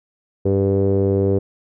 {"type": "tone with low-pass filter", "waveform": "sawtooth", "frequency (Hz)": 98, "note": "G2", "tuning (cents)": 0, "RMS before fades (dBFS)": -17, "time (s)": [0.45, 1.39], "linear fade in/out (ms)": 10, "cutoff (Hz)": 440, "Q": 8.1, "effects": []}